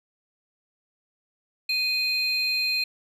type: tone pair together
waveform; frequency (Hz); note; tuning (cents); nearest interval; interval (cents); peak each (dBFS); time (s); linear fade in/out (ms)
triangle; 2489 / 4176; D#7 / C8; 0 / -4; major sixth; 896; -24 / -24; 1.69-2.84; 5
effects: none